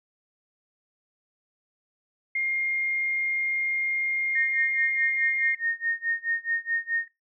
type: tone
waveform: sine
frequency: 2123 Hz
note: C7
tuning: 25 cents sharp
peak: -24 dBFS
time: 2.35-5.55 s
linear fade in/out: 5 ms
type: tone with tremolo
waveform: sine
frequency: 1844 Hz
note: A#6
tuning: 19 cents flat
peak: -22 dBFS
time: 4.35-7.08 s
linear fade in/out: 5 ms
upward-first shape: sine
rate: 4.7 Hz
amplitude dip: 95%
effects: noise-tail reverb RT60 0.2 s tail -19 dB re dry